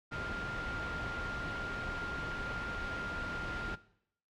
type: tone in noise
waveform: sine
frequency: 1401 Hz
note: F6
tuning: 5 cents sharp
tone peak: -40 dBFS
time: 0.11-3.76 s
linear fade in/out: 20 ms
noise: pink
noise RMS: -40 dBFS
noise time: 0.11-3.76 s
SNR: -3 dB
effects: noise-tail reverb RT60 0.7 s tail -18 dB re dry + low-pass 3000 Hz 12 dB/octave